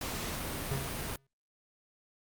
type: noise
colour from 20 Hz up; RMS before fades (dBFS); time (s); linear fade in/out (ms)
pink; -37; 0.01-1.16; 2
type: tone with exponential decay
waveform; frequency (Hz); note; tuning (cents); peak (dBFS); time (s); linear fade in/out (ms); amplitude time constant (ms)
square; 135.8; C#3; -35; -31; 0.71-1.27; 2; 120
effects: Opus 48 kbps